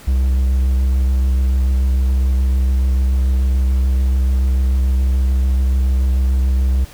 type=tone with vibrato; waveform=triangle; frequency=65 Hz; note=C2; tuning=11 cents flat; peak=-10 dBFS; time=0.07-6.85 s; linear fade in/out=10 ms; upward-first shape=sine; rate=6.9 Hz; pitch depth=17 cents each way; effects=pink hiss -41 dBFS RMS until 6.93 s